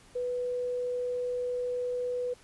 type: tone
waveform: sine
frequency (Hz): 493.9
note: B4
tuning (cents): 0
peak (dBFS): -29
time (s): 0.15-2.34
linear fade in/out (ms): 10
effects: pink hiss -57 dBFS RMS until 2.43 s + resampled to 24000 Hz